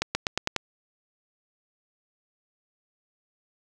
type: accelerating click train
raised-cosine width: 0.2 ms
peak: -7 dBFS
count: 6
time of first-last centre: 0.02-0.563 s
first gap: 130 ms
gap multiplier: 0.91
effects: none